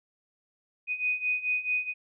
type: beating tone pair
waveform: sine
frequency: 2489 / 2493.6 Hz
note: D#7 / D#7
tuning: 0 / +3 cents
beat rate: 4.6 Hz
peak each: -31 / -28 dBFS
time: 0.87-1.94 s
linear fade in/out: 50 ms
effects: none